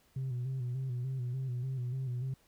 sine tone with vibrato, 127.6 Hz, C3, 43 cents flat, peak -31 dBFS, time 0.16-2.34 s, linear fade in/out 5 ms, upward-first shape square, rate 3.4 Hz, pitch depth 62 cents each way, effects tanh soft clip ceiling -31 dBFS + pink hiss -68 dBFS RMS until 2.47 s

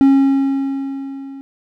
triangle tone with level ramp, 272.8 Hz, C#4, 28 cents flat, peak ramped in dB -4 to -28 dBFS, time 0.01-1.41 s, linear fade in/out 0 ms, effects none

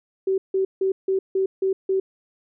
sine tone bursts, 382.8 Hz, G4, 41 cents flat, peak -18 dBFS, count 7, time 0.27-2 s, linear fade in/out 5 ms, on 110 ms, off 160 ms, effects none

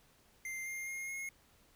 square tone with pitch steps, 2093 / 2115 / 2137 / 2159 Hz, C7 / C7 / C7 / C#7, 0 / +18 / +36 / -46 cents, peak -40 dBFS, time 0.45-1.29 s, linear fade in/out 2 ms, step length 210 ms, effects pink hiss -67 dBFS RMS until 1.75 s

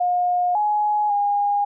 sine tone with pitch steps, 715 / 839 / 815 Hz, F5 / G#5 / G#5, +41 / +17 / -33 cents, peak -17 dBFS, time 0-1.65 s, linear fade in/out 10 ms, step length 550 ms, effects none

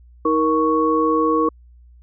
sine tone cluster, 316.1 / 470.2 / 1110 Hz, D#4 / A#4 / C#6, +27 / +15 / +2 cents, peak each -19 dBFS, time 0.25-1.49 s, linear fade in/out 5 ms, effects added 60 Hz sine -44 dBFS peak until 2.02 s

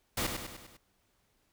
pink noise with echo, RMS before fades -32 dBFS, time 0.17-0.27 s, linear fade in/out 5 ms, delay 100 ms, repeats 5, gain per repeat -5 dB, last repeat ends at 0.77 s, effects pink hiss -73 dBFS RMS until 1.52 s

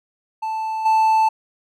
triangle tone with level steps, 880 Hz, A5, in tune, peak -20 / -11 dBFS, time 0.42-1.29 s, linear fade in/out 10 ms, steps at 0.85 s, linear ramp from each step 10 ms, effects none

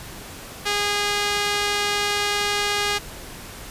sawtooth tone with band-pass filter, 410.5 Hz, G#4, 20 cents flat, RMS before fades -23 dBFS, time 0.65-2.99 s, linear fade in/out 20 ms, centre 3600 Hz, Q 0.66, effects pink hiss -38 dBFS RMS until 3.7 s + resampled to 32000 Hz

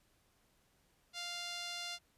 sawtooth tone with band-pass filter, 698.5 Hz, F5, in tune, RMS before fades -43 dBFS, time 1.13-1.99 s, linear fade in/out 50 ms, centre 4200 Hz, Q 1.5, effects pink hiss -73 dBFS RMS until 2.17 s + resampled to 32000 Hz

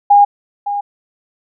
sine tone with echo, 814 Hz, G#5, 35 cents flat, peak -4 dBFS, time 0.1-0.25 s, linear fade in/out 10 ms, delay 560 ms, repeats 1, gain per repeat -12 dB, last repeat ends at 0.81 s, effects none

